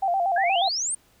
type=tone with vibrato; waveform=sine; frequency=735 Hz; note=F#5; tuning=12 cents flat; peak=-20 dBFS; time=0.02-0.69 s; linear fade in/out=10 ms; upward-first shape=square; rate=8.4 Hz; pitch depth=97 cents each way
type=exponential sweep; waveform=sine; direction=up; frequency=1583 to 9250 Hz; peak=-24 dBFS; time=0.36-0.95 s; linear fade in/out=5 ms
effects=pink hiss -60 dBFS RMS until 1.2 s